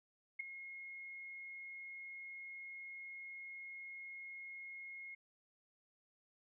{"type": "tone with ADSR envelope", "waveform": "sine", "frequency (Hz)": 2156, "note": "C#7", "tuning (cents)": -49, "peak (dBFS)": -35, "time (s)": [0.39, 5.15], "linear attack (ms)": 11, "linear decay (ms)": 8, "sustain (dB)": -12, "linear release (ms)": 9, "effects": []}